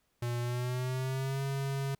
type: tone with pitch glide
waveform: square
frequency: 120.1 to 137.16 Hz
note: B2 to C#3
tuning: -48 to -18 cents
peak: -32 dBFS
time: 0.22-1.95 s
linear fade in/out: 5 ms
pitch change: +230 cents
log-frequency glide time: 0.4-1.42 s
effects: pink hiss -75 dBFS RMS until 1.99 s